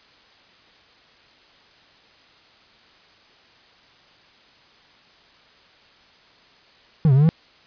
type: exponential two-way sweep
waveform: triangle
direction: down then up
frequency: 169 to 127.6 to 169 Hz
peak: -10 dBFS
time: 7.05-7.29 s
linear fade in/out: 0 ms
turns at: 7.13 s
effects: white hiss -53 dBFS RMS until 7.66 s + resampled to 11025 Hz